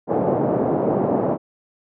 white band-pass noise, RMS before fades -20 dBFS, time 0.07-1.38 s, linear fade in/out 50 ms, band 130 to 690 Hz, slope 24 dB/octave, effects none

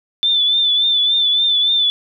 sine tone with vibrato, 3520 Hz, A7, in tune, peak -12 dBFS, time 0.23-1.9 s, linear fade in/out 0 ms, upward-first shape triangle, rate 3.5 Hz, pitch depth 56 cents each way, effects none

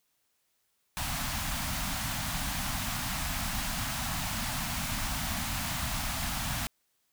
pink band-stop noise, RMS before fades -33 dBFS, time 0.97-6.67 s, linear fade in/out 0 ms, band 270 to 660 Hz, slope 48 dB/octave, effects white hiss -75 dBFS RMS until 7.12 s

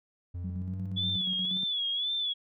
triangle tone with pitch glide, 88 to 97.64 Hz, F2 to G2, +14 to -6 cents, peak -32 dBFS, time 0.34-1.17 s, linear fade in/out 10 ms, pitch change +180 cents, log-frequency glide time 0.53-0.83 s
sine tone with tremolo, 185 Hz, F#3, in tune, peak -34 dBFS, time 0.44-1.64 s, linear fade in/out 5 ms, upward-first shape square, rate 8.4 Hz, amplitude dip 60%
sine tone with vibrato, 3408 Hz, G#7, 44 cents sharp, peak -28 dBFS, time 0.96-2.34 s, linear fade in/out 20 ms, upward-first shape sine, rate 1.9 Hz, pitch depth 82 cents each way
effects none

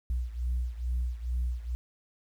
sine beating tone pair, 60.3 / 62.6 Hz, B1 / B1, -41 / +24 cents, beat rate 2.3 Hz, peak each -29 / -32 dBFS, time 0.1-1.75 s, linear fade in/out 0 ms, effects tanh soft clip ceiling -24 dBFS + 10-bit

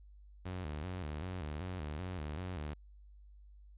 sawtooth tone with vibrato, 83 Hz, E2, 12 cents sharp, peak -35 dBFS, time 0.45-2.74 s, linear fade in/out 10 ms, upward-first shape square, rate 2.6 Hz, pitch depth 170 cents each way, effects added 50 Hz sine -54 dBFS peak until 3.77 s + resampled to 8000 Hz

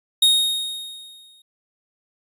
45% pulse tone with exponential decay, 3729 Hz, A#7, in tune, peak -11 dBFS, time 0.22-1.42 s, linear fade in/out 5 ms, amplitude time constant 260 ms, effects resampled to 32000 Hz

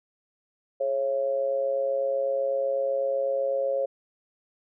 sine tone with amplitude modulation, 546 Hz, C#5, 26 cents flat, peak -20 dBFS, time 0.8-3.86 s, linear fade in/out 10 ms, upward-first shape sine, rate 128 Hz, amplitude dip 70%, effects none

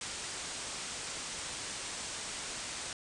white low-pass noise, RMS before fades -41 dBFS, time 0.01-2.93 s, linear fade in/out 2 ms, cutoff 9200 Hz, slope 96 dB/octave, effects none

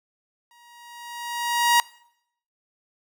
sawtooth tone with exponential growth, 950 Hz, A#5, 33 cents sharp, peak -10 dBFS, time 0.51-1.8 s, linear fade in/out 1 ms, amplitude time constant 280 ms, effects noise-tail reverb RT60 0.7 s tail -22 dB re dry

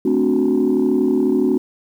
sine chord, D dominant seventh, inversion second, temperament equal, 220 / 261.6 / 293.7 / 370 Hz, A3 / C4 / D4 / F#4, 0 / 0 / 0 / 0 cents, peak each -21 / -17 / -19 / -17 dBFS, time 0.05-1.58 s, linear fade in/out 5 ms, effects tanh soft clip ceiling -8 dBFS + 8-bit

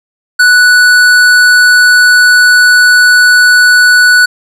triangle tone with hard clipping, 1480 Hz, F#6, in tune, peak -4 dBFS, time 0.39-4.26 s, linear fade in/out 10 ms, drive 16 dB, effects none

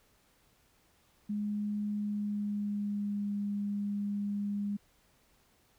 sine tone with pitch glide, 207.7 to 203.5 Hz, G#3 to G#3, 0 to -35 cents, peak -31 dBFS, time 1.29-4.77 s, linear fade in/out 10 ms, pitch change -35 cents, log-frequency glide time 1.92-3.37 s, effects pink hiss -68 dBFS RMS until 5.78 s

